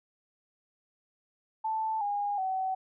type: tone with pitch steps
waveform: sine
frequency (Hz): 880 / 816.3 / 757.3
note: A5 / G#5 / F#5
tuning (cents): 0 / -30 / +40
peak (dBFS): -28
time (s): 1.64-2.75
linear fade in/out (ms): 10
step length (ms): 370
effects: none